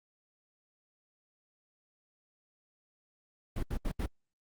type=noise bursts; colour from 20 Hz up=brown; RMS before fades=-32 dBFS; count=4; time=3.56-4.061 s; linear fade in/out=5 ms; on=69 ms; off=75 ms; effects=Opus 32 kbps